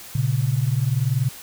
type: tone pair together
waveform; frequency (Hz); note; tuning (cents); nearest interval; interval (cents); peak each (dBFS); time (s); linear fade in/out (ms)
sine; 118.04 / 138.59; A#2 / C#3; +22 / 0; minor third; 278; -21; 0.15-1.29; 5
effects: white hiss -40 dBFS RMS until 1.42 s